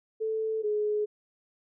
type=tone pair in turn; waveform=sine; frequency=440 / 421 Hz; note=A4 / G#4; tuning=0 / +24 cents; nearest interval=minor second; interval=76 cents; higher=first; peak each=-27 / -25 dBFS; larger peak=second; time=0.2-0.63 / 0.63-1.06 s; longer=neither; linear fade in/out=20 ms; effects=none